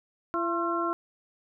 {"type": "harmonic tone with a mistuned harmonic", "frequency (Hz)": 338.8, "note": "E4", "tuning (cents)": 48, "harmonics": [1, 2, 3, 4], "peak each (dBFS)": [-30, -34, -31, -31], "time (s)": [0.34, 0.93], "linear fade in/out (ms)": 0, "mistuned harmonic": 3, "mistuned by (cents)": 81, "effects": []}